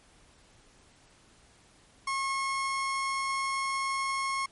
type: tone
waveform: 30% pulse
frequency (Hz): 1085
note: C#6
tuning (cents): -37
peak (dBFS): -26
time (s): 2.07-4.46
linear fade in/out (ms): 5
effects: pink hiss -60 dBFS RMS until 4.51 s + MP3 48 kbps